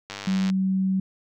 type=click train; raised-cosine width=0.2 ms; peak=-16 dBFS; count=41; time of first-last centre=0.1-0.5 s; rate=100 Hz
type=tone; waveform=sine; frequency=190 Hz; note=F#3; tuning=46 cents sharp; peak=-20 dBFS; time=0.27-1 s; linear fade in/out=5 ms
effects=none